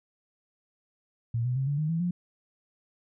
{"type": "tone with pitch steps", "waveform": "sine", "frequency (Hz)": [116.54, 124.9, 133.87, 143.48, 153.78, 164.81, 176.64], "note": ["A#2", "B2", "C3", "D3", "D#3", "E3", "F3"], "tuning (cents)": [0, 20, 40, -40, -20, 0, 20], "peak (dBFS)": -25, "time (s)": [1.34, 2.11], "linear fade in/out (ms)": 5, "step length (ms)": 110, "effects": []}